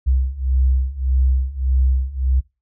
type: beating tone pair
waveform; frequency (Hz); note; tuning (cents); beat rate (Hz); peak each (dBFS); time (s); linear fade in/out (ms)
sine; 64 / 65.7; C2 / C2; -38 / +8; 1.7; -19 / -17; 0.06-2.41; 20
effects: noise-tail reverb RT60 0.3 s tail -25 dB re dry